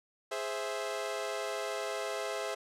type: chord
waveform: sawtooth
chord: Ab augmented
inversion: none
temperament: equal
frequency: 415.3 / 523.3 / 659.3 Hz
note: Ab4 / C5 / E5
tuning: 0 / 0 / 0 cents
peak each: -35 / -35 / -34 dBFS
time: 0.31-2.55 s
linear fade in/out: 10 ms
effects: low-pass 10000 Hz 12 dB/octave